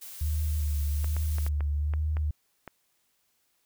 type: noise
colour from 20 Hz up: blue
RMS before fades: -43 dBFS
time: 0.01-1.49 s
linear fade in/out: 10 ms
type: tone with vibrato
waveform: sine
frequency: 74.8 Hz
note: D2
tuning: 32 cents sharp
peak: -25 dBFS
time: 0.21-2.31 s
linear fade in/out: 5 ms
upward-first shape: sine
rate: 1.2 Hz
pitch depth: 48 cents each way
type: clicks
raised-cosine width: 0.5 ms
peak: -25 dBFS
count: 8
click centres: 1.044 / 1.166 / 1.384 / 1.465 / 1.607 / 1.937 / 2.169 / 2.677 s
effects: white hiss -72 dBFS RMS until 3.65 s